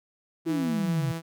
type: tone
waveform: sawtooth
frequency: 164.81 Hz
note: E3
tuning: in tune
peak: -27 dBFS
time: 0.45-1.22 s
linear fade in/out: 50 ms
type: exponential sweep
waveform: sine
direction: down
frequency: 338.5 to 126.4 Hz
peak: -25 dBFS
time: 0.46-1.12 s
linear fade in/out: 10 ms
effects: none